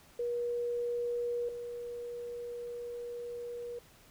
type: tone pair in turn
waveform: sine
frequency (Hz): 479.3 / 479.3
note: A#4 / A#4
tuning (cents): +48 / +48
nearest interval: unison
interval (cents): 0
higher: neither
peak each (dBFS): -31 / -38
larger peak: first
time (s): 0.19-1.49 / 1.49-3.79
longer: second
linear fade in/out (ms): 5
effects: pink hiss -60 dBFS RMS until 4.1 s